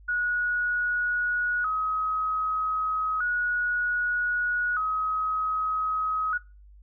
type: tone with vibrato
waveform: sine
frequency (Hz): 1360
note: F6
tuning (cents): -46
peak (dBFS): -24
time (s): 0.08-6.38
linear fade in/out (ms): 10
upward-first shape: square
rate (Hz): 0.32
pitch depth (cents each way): 120
effects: noise-tail reverb RT60 0.3 s tail -22 dB re dry + added 50 Hz sine -48 dBFS peak until 6.82 s